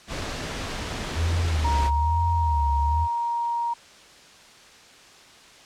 pink noise, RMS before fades -31 dBFS, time 0.07-1.91 s, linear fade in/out 50 ms
sine tone with vibrato, 77.78 Hz, D#2, in tune, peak -21 dBFS, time 1.14-3.08 s, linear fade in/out 50 ms, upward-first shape sine, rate 1.1 Hz, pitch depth 170 cents each way
sine tone, 940 Hz, A#5, 14 cents sharp, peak -23 dBFS, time 1.64-3.74 s, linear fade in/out 10 ms
effects white hiss -49 dBFS RMS until 5.65 s + low-pass 6000 Hz 12 dB/octave

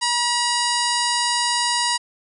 harmonic tone with a mistuned harmonic, 960 Hz, B5, 49 cents flat, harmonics 1 / 2 / 3 / 4 / 5 / 6 / 7 / 8 / 9 / 10, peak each -23 / -27 / -28 / -29 / -25 / -32 / -30 / -33 / -33 / -31 dBFS, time 0.01-1.98 s, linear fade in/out 20 ms, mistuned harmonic 6, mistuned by -79 cents, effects none

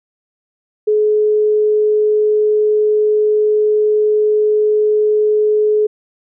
sine tone, 424.8 Hz, G#4, 39 cents sharp, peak -10 dBFS, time 0.87-5.87 s, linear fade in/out 10 ms, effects none

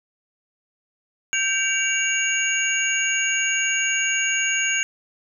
sine tone cluster, 1569 / 2282 / 2788 / 6670 Hz, G6 / C#7 / F7 / G#8, +1 / +50 / -4 / +7 cents, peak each -25 dBFS, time 1.33-4.83 s, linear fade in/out 0 ms, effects none

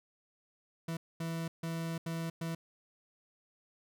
40% pulse tone bursts at uneven times, 164.81 Hz, E3, in tune, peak -34 dBFS, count 5, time 0.88-0.97 / 1.2-1.48 / 1.63-1.98 / 2.06-2.3 / 2.41-2.55 s, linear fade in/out 5 ms, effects none

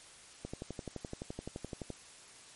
click train, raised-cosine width 2 ms, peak -26 dBFS, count 18, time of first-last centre 0.45-1.903 s, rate 11.7 Hz, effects white hiss -55 dBFS RMS until 2.55 s + MP3 48 kbps

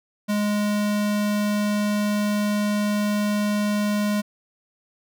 square tone, 207.7 Hz, G#3, in tune, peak -21 dBFS, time 0.28-4.22 s, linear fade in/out 20 ms, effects none

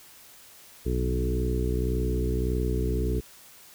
harmonic tone with a mistuned harmonic, 61.74 Hz, B1, in tune, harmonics 1 / 2 / 3 / 4 / 5 / 6 / 7, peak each -26 / -32 / -36 / -36 / -36 / -34 / -33 dBFS, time 0.85-3.21 s, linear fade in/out 20 ms, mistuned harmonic 2, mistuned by +16 cents, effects white hiss -51 dBFS RMS until 3.74 s

